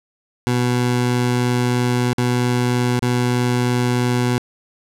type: tone with dropouts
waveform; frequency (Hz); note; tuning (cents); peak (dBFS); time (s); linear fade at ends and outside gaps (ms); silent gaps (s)
20% pulse; 123.1; B2; -5; -11; 0.47-4.38; 0; 2.132-2.182 / 2.993-3.023
effects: low-pass 11000 Hz 12 dB/octave